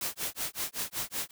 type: noise with tremolo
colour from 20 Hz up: white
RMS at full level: -32 dBFS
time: 0.01-1.31 s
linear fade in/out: 2 ms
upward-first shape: sine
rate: 5.3 Hz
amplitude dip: 100%
effects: none